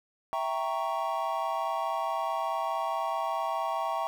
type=chord; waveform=triangle; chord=E diminished seventh; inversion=none; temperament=equal; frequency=659.3 / 784 / 932.3 / 1108.7 Hz; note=E5 / G5 / Bb5 / Db6; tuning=0 / 0 / 0 / 0 cents; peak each=-32 dBFS; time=0.33-4.07 s; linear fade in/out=0 ms; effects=9-bit